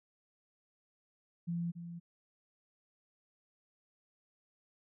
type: tone with echo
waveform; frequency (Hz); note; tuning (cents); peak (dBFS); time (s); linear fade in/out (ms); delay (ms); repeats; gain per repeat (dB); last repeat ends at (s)
sine; 170.8; F3; -38; -33; 1.47-1.72; 20; 280; 1; -9; 2
effects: none